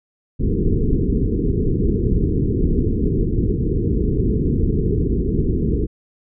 pink low-pass noise, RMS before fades -18 dBFS, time 0.39-5.87 s, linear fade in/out 20 ms, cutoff 450 Hz, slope 96 dB/octave, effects none

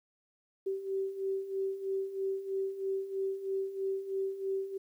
sine beating tone pair, 384.9 / 388 Hz, G4 / G4, -32 / -18 cents, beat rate 3.1 Hz, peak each -38 / -33 dBFS, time 0.66-4.78 s, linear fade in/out 10 ms, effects 11-bit

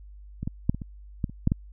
clicks, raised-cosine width 5 ms, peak -19 / -16 / -8 / -21 / -22 / -13 / -27 / -8 / -10 dBFS, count 9, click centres 0.43 / 0.475 / 0.695 / 0.746 / 0.818 / 1.242 / 1.296 / 1.474 / 1.519 s, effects added 50 Hz sine -43 dBFS peak until 1.72 s

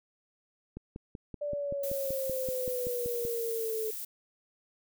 click train, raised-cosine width 3 ms, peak -27 dBFS, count 14, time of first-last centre 0.77-3.251 s, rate 5.24 Hz
sine exponential sweep, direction down, 587.3 to 435.8 Hz, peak -31 dBFS, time 1.41-3.91 s, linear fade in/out 10 ms
violet noise, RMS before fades -39 dBFS, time 1.83-4.05 s, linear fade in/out 5 ms
effects none

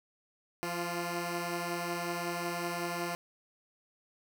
10% pulse tone pair together, 171.9 / 349.2 Hz, F3 / F4, -27 / 0 cents, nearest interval octave, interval 1227 cents, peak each -28 dBFS, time 0.63-3.15 s, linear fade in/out 0 ms, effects none

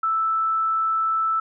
sine tone, 1318.5 Hz, E6, in tune, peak -19 dBFS, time 0.03-1.4 s, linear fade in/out 5 ms, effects none

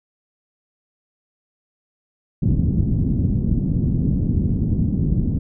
white low-pass noise, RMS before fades -19 dBFS, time 2.42-5.39 s, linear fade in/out 10 ms, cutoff 220 Hz, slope 24 dB/octave, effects none

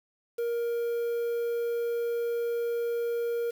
triangle tone with quantisation, 470 Hz, A#4, 14 cents sharp, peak -25 dBFS, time 0.38-3.51 s, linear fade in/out 10 ms, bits 8, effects none

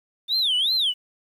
sine tone with vibrato, 3500 Hz, A7, 10 cents flat, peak -17 dBFS, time 0.28-0.94 s, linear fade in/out 50 ms, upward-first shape sine, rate 2.7 Hz, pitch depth 300 cents each way, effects tanh soft clip ceiling -17 dBFS + 9-bit

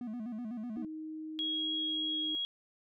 triangle tone with vibrato, 229.6 Hz, A#3, 26 cents flat, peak -35 dBFS, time 0.01-0.85 s, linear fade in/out 2 ms, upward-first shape square, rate 8 Hz, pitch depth 110 cents each way
sine tone with pitch glide, 313.1 to 309.5 Hz, D#4 to D#4, +11 to -9 cents, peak -39 dBFS, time 0.77-2.35 s, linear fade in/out 0 ms, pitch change -20 cents, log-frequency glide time 1.76-2.17 s
sine tone, 3301 Hz, G#7, 11 cents flat, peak -32 dBFS, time 1.39-2.45 s, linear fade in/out 0 ms
effects none

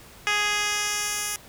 10% pulse tone with band-pass filter sweep, 415.3 Hz, G#4, in tune, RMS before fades -26 dBFS, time 0.27-1.36 s, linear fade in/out 0 ms, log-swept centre 2900 to 10000 Hz, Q 0.88, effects pink hiss -48 dBFS RMS until 1.48 s

